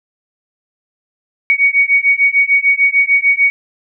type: beating tone pair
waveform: sine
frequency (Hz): 2237 / 2243.7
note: C#7 / C#7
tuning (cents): +15 / +20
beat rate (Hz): 6.7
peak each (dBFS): -12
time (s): 1.5-3.5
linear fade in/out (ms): 0
effects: none